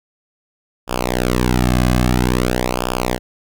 sawtooth tone with flanger, 61.74 Hz, B1, in tune, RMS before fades -17 dBFS, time 0.87-3.19 s, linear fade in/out 50 ms, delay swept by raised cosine 0.49 to 2.19 ms, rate 0.5 Hz, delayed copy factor -0.95, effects none

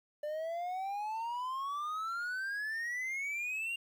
triangle exponential sweep, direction up, 590 to 2805 Hz, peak -33 dBFS, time 0.23-3.76 s, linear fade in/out 5 ms, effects 11-bit

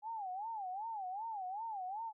sine tone with vibrato, 818 Hz, G#5, 26 cents flat, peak -39 dBFS, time 0.02-2.13 s, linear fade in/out 50 ms, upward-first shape sine, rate 2.6 Hz, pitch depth 200 cents each way, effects none

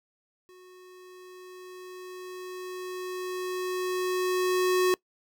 square tone with level ramp, 366.7 Hz, F#4, 15 cents flat, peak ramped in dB -51 to -21 dBFS, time 0.49-4.94 s, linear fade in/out 0 ms, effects noise-tail reverb RT60 0.1 s tail -23 dB re dry

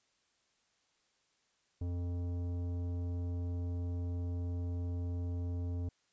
sine tone with tanh clipping, 87.7 Hz, F2, 8 cents sharp, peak -36 dBFS, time 1.81-5.89 s, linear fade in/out 5 ms, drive 13 dB, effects white hiss -75 dBFS RMS until 6.12 s + resampled to 16000 Hz

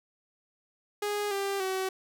sawtooth tone with pitch steps, 413.2 / 395.5 / 378.5 Hz, G#4 / G4 / F#4, -9 / +15 / +39 cents, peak -25 dBFS, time 1.02-1.89 s, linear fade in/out 5 ms, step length 290 ms, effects none

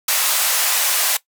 white band-pass noise, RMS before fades -18 dBFS, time 0.08-1.17 s, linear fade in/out 5 ms, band 610 to 16000 Hz, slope 24 dB/octave, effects noise-tail reverb RT60 0.1 s tail -18 dB re dry

